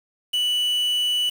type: tone with quantisation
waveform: triangle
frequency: 2960 Hz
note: F#7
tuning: in tune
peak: -18 dBFS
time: 0.33-1.3 s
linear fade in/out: 10 ms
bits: 6
effects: none